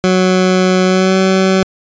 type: tone with pitch glide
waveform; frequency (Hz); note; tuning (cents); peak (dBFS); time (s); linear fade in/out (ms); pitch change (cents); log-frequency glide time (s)
20% pulse; 185 to 189.43; F#3 to F#3; 0 to +41; -4; 0.04-1.63; 0; +41; 0.85-1.16
effects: resampled to 16000 Hz